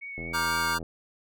sine tone with vibrato, 2217 Hz, C#7, in tune, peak -36 dBFS, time 0.01-0.75 s, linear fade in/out 20 ms, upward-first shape triangle, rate 4.1 Hz, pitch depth 23 cents each way
click train, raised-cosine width 2 ms, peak -26 dBFS, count 55, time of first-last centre 0.18-0.828 s, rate 83.3 Hz
square chord, G minor seventh, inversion first, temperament just, 940.8 / 1176 / 1411.2 / 1568 Hz, Bb5 / D6 / F6 / G6, +16 / +2 / +18 / 0 cents, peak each -32 dBFS, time 0.33-0.79 s, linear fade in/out 20 ms
effects none

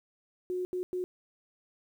sine tone bursts at uneven times, 364 Hz, F#4, 28 cents flat, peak -30 dBFS, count 3, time 0.5-0.65 / 0.73-0.83 / 0.93-1.04 s, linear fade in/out 0 ms, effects 10-bit

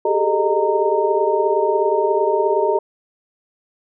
sine tone cluster, 388.3 / 405.3 / 436.3 / 614 / 924 Hz, G4 / G#4 / A4 / D#5 / A#5, -16 / -42 / -15 / -23 / -16 cents, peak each -21 dBFS, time 0.05-2.79 s, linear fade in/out 5 ms, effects none

